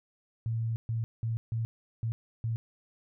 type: tone bursts at uneven times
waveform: sine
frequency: 113.8 Hz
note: A#2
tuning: 41 cents flat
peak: -28 dBFS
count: 6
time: 0.46-0.76 / 0.89-1.04 / 1.23-1.37 / 1.52-1.65 / 2.03-2.12 / 2.44-2.56 s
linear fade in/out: 0 ms
effects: none